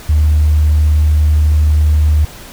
sine tone, 76 Hz, D#2, 40 cents flat, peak -6 dBFS, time 0.09-2.25 s, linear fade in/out 5 ms, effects tanh soft clip ceiling -3 dBFS + pink hiss -34 dBFS RMS until 2.52 s

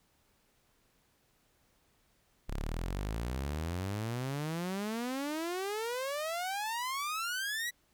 sawtooth exponential sweep, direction up, 32.66 to 1975.5 Hz, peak -30 dBFS, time 2.48-7.71 s, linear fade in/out 20 ms, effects pink hiss -71 dBFS RMS until 7.93 s

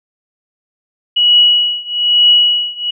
sine tone with tremolo, 2925 Hz, F#7, 21 cents flat, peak -4 dBFS, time 1.16-2.91 s, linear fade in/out 10 ms, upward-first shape triangle, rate 1.1 Hz, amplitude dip 95%, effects none

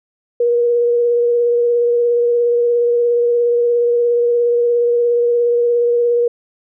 sine tone with vibrato, 477.1 Hz, A#4, 40 cents sharp, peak -11 dBFS, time 0.4-6.28 s, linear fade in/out 5 ms, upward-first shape sine, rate 17 Hz, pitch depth 15 cents each way, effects none

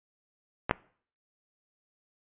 clicks, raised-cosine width 0.5 ms, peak -13 / -7 dBFS, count 2, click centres 0.695 / 0.711 s, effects noise-tail reverb RT60 0.5 s tail -22 dB re dry + resampled to 8000 Hz

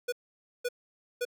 square tone bursts, 489.1 Hz, B4, 17 cents flat, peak -29 dBFS, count 3, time 0.08-1.252 s, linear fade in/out 10 ms, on 44 ms, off 520 ms, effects none

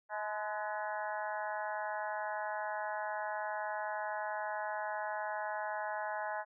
harmonic tone with a mistuned harmonic, 211.9 Hz, G#3, 35 cents sharp, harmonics 3 / 4 / 5 / 6 / 7 / 8 / 9, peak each -41 / -39 / -44 / -52 / -44 / -45 / -52 dBFS, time 0.09-6.45 s, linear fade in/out 50 ms, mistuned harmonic 5, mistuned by -52 cents, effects none

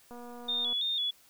click train, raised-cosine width 1 ms, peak -34 dBFS, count 150, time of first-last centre 0.11-0.728 s, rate 241 Hz
sine tone with vibrato, 3520 Hz, A7, in tune, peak -28 dBFS, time 0.48-1.11 s, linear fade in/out 10 ms, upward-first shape square, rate 3 Hz, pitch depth 60 cents each way
effects white hiss -61 dBFS RMS until 1.29 s

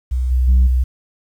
sine tone with level steps, 63.2 Hz, B1, 41 cents sharp, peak -15 / -11 / -6 / -11 dBFS, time 0.11-0.84 s, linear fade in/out 10 ms, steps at 0.3 / 0.47 / 0.66 s, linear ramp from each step 20 ms, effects tanh soft clip ceiling -7 dBFS + 8-bit

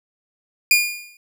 sawtooth tone with exponential decay, 2426 Hz, D#7, 44 cents flat, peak -6 dBFS, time 0.71-1.17 s, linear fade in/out 2 ms, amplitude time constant 100 ms, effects none

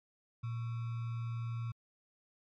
sine tone with sample-and-hold, 116.4 Hz, A#2, 2 cents flat, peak -35 dBFS, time 0.43-1.72 s, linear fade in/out 10 ms, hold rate 1225 Hz, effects low-pass 3000 Hz 12 dB/octave + MP3 96 kbps

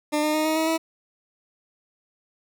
20% pulse tone with pitch steps, 300 / 304.7 / 309.5 / 314.4 / 319.3 / 324.3 Hz, D4 / D#4 / D#4 / D#4 / D#4 / E4, +37 / -36 / -9 / +18 / +45 / -28 cents, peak -16 dBFS, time 0.12-0.78 s, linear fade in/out 20 ms, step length 110 ms, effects none

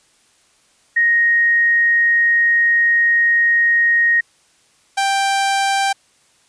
sine / sawtooth tone pair in turn, 1870 / 786.2 Hz, A#6 / G5, +5 / +5 cents, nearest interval octave + minor third, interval 1500 cents, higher first, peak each -11 dBFS, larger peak neither, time 0.96-4.21 / 4.97-5.93 s, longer first, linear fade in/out 10 ms, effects white hiss -56 dBFS RMS until 6.48 s + resampled to 22050 Hz

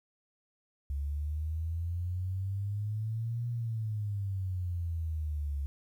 sine exponential two-way sweep, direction up then down, 69.3 to 120 to 69.3 Hz, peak -31 dBFS, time 0.9-5.66 s, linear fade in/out 0 ms, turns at 3.48 s, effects 11-bit

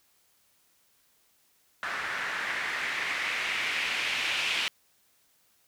blue noise with low-pass filter sweep, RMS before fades -31 dBFS, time 1.83-4.68 s, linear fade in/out 0 ms, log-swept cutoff 1600 to 2800 Hz, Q 2.6, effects white hiss -67 dBFS RMS until 5.67 s

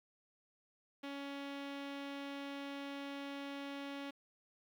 sawtooth tone with low-pass filter, 280 Hz, C#4, 18 cents sharp, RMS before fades -45 dBFS, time 1.03-4.11 s, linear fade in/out 10 ms, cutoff 3300 Hz, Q 1.9, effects 11-bit

